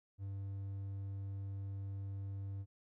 triangle tone, 98.3 Hz, G2, 5 cents sharp, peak -38 dBFS, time 0.18-2.66 s, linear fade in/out 50 ms, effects none

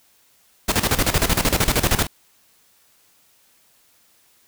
pink noise with tremolo, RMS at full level -17 dBFS, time 0.68-2.07 s, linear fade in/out 10 ms, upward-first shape square, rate 13 Hz, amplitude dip 75%, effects white hiss -58 dBFS RMS until 4.47 s

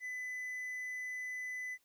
triangle tone, 2004 Hz, B6, 25 cents sharp, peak -37 dBFS, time 0-1.78 s, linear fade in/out 50 ms, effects white hiss -75 dBFS RMS until 1.84 s

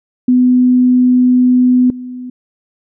sine tone with level steps, 250.5 Hz, B3, 25 cents sharp, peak -6 / -23 dBFS, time 0.28-2.3 s, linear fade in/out 5 ms, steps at 1.9 s, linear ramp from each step 2 ms, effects none

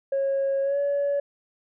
sine tone with pitch glide, 547 to 567.6 Hz, C#5 to C#5, -23 to +41 cents, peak -20 dBFS, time 0.12-1.2 s, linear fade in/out 5 ms, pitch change +64 cents, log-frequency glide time 0.62-0.79 s, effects tanh soft clip ceiling -19 dBFS

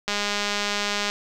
click train, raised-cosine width 0.2 ms, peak -8 dBFS, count 210, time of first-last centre 0.08-1.1 s, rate 205 Hz, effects 8-bit

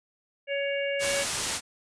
harmonic tone, 560 Hz, C#5, 18 cents sharp, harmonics 1 / 3 / 4 / 5, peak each -28 / -36 / -34 / -36 dBFS, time 0.47-1.26 s, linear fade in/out 50 ms
white low-pass noise, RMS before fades -31 dBFS, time 0.99-1.61 s, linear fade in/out 50 ms, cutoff 9700 Hz, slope 48 dB/octave
effects none

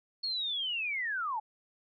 sine linear sweep, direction down, 4374 to 819 Hz, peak -31 dBFS, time 0.23-1.4 s, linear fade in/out 10 ms, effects none

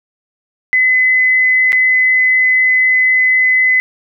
sine tone with dropouts, 2024 Hz, B6, 42 cents sharp, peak -8 dBFS, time 0.73-3.8 s, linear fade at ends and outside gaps 0 ms, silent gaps 1.721-1.729 s, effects none

